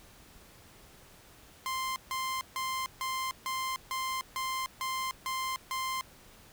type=tone bursts; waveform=sawtooth; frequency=1046.5 Hz; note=C6; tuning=in tune; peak=-28 dBFS; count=10; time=1.66-6.01 s; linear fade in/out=0 ms; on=300 ms; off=150 ms; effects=pink hiss -56 dBFS RMS until 6.52 s